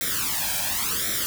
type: noise with flanger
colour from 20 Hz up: white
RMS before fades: -26 dBFS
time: 0.01-1.26 s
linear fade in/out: 0 ms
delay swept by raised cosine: 0.53 to 1.26 ms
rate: 0.92 Hz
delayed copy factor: +0.85
effects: none